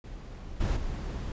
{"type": "noise with level steps", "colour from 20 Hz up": "brown", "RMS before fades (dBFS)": [-41, -27, -34], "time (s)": [0.04, 1.32], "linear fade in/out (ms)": 2, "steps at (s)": [0.6, 0.76], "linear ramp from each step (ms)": 10, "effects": ["resampled to 16000 Hz"]}